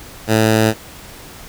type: tone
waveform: 10% pulse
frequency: 110 Hz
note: A2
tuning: in tune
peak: -3 dBFS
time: 0.27-0.74 s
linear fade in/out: 50 ms
effects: pink hiss -37 dBFS RMS until 1.48 s